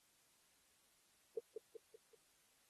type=tone with echo; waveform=sine; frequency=446.6 Hz; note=A4; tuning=26 cents sharp; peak=-35 dBFS; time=1.37-1.39 s; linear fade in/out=5 ms; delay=190 ms; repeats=4; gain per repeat=-6 dB; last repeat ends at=2.15 s; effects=white hiss -74 dBFS RMS until 2.69 s + AAC 32 kbps